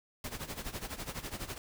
pink noise with tremolo, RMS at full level -38 dBFS, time 0.24-1.58 s, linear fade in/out 2 ms, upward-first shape sine, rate 12 Hz, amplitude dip 80%, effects none

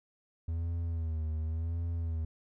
triangle tone with vibrato, 81.4 Hz, E2, 21 cents flat, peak -29 dBFS, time 0.48-2.25 s, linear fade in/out 5 ms, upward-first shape sine, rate 0.91 Hz, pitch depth 67 cents each way, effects none

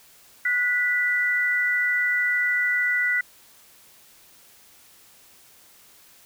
sine tone pair together, 1462.4 / 1975.5 Hz, F#6 / B6, -21 / 0 cents, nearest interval perfect fourth, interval 521 cents, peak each -25 / -21 dBFS, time 0.45-3.21 s, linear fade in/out 5 ms, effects white hiss -53 dBFS RMS until 6.25 s

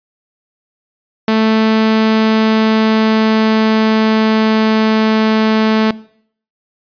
sawtooth tone with pitch glide, 220 to 218.7 Hz, A3 to A3, 0 to -10 cents, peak -6 dBFS, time 1.28-5.91 s, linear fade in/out 2 ms, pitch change -10 cents, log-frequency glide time 1.56-5.25 s, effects noise-tail reverb RT60 0.6 s tail -20 dB re dry + resampled to 11025 Hz

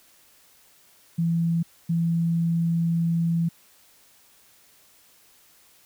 sine tone bursts at uneven times, 167.4 Hz, E3, 27 cents sharp, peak -20 dBFS, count 2, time 1.18-1.63 / 1.89-3.49 s, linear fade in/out 10 ms, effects white hiss -57 dBFS RMS until 5.85 s

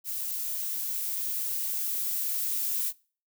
violet noise with level ramp, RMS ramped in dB -33 to -29 dBFS, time 0.04-2.93 s, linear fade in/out 50 ms, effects noise-tail reverb RT60 0.4 s tail -23 dB re dry

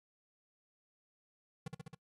square tone with echo, 156.6 Hz, D#3, 11 cents sharp, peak -39 dBFS, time 1.66-1.68 s, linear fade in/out 5 ms, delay 67 ms, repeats 4, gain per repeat -2 dB, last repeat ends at 1.948 s, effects noise-tail reverb RT60 0.1 s tail -23 dB re dry + AAC 32 kbps

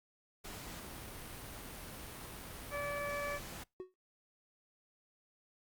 pink noise, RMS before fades -47 dBFS, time 0.44-3.64 s, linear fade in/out 10 ms
harmonic tone, 577 Hz, D5, 31 cents flat, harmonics 1 / 2 / 3 / 4, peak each -39 / -42 / -44 / -45 dBFS, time 2.7-3.4 s, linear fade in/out 50 ms
triangle tone with exponential decay, 370 Hz, F#4, in tune, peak -36 dBFS, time 3.8-3.94 s, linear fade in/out 0 ms, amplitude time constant 30 ms
effects noise-tail reverb RT60 0.2 s tail -25 dB re dry + Opus 48 kbps

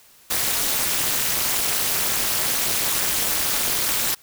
white noise with amplitude modulation, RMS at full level -18 dBFS, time 0.3-4.15 s, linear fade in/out 10 ms, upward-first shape sine, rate 261 Hz, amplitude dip 100%, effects white hiss -52 dBFS RMS until 4.22 s

